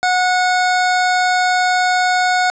25% pulse tone, 731 Hz, F#5, 21 cents flat, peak -9 dBFS, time 0.03-2.5 s, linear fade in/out 0 ms, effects resampled to 16000 Hz + 8-bit

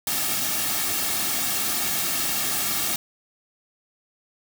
white noise with comb filter, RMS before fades -25 dBFS, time 0.07-2.96 s, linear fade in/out 2 ms, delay 2 ms, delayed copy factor -0.65, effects none

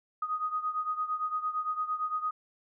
sine beating tone pair, 1244.5 / 1253.3 Hz, D#6 / D#6, 0 / +12 cents, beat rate 8.8 Hz, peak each -31 / -35 dBFS, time 0.22-2.31 s, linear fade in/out 5 ms, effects none

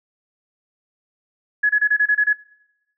sine tone bursts, 1689 Hz, G#6, 29 cents sharp, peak -13 dBFS, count 8, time 1.63-2.332 s, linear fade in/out 10 ms, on 65 ms, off 26 ms, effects noise-tail reverb RT60 0.9 s tail -22 dB re dry

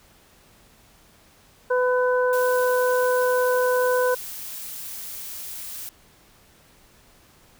harmonic tone, 501 Hz, B4, 25 cents sharp, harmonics 1 / 2 / 3, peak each -19 / -26 / -27 dBFS, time 1.7-4.15 s, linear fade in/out 10 ms
blue noise, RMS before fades -35 dBFS, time 2.33-5.89 s, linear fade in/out 0 ms
effects pink hiss -55 dBFS RMS until 7.59 s

